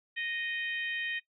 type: harmonic tone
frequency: 621 Hz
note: D#5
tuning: 3 cents flat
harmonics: 3 / 4 / 5 / 6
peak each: -35 / -38 / -40 / -46 dBFS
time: 0.16-1.2 s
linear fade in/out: 20 ms
effects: noise-tail reverb RT60 0.1 s tail -17 dB re dry